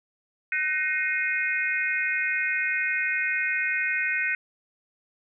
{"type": "tone cluster", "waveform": "sine", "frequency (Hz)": [1511, 1869, 2137, 2482], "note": ["F#6", "A#6", "C7", "D#7"], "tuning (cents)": [36, 4, 36, -5], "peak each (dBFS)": -29, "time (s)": [0.52, 4.35], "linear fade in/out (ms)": 2, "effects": []}